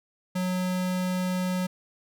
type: tone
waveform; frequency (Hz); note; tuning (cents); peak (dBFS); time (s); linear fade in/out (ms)
square; 183.1; F#3; -18; -26; 0.35-1.67; 10
effects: none